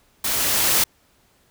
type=noise with level ramp; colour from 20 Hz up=white; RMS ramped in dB=-23 to -17 dBFS; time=0.24-0.84 s; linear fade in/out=5 ms; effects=pink hiss -60 dBFS RMS until 1.5 s